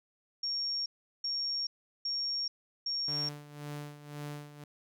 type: tone bursts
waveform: sine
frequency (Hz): 5540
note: F8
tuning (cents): -15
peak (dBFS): -31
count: 4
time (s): 0.43-3.29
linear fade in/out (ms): 5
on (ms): 430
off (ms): 380
type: tone with tremolo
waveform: sawtooth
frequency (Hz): 146.83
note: D3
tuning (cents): 0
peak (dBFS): -34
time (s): 3.08-4.64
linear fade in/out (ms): 2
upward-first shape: sine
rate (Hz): 1.9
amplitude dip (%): 75
effects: none